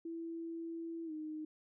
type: tone with pitch glide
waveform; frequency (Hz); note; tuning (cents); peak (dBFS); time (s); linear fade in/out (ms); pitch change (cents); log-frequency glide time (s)
sine; 331.5 to 309.3; E4 to D#4; +10 to -10; -40; 0.05-1.45; 5; -120; 1.05-1.12
effects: none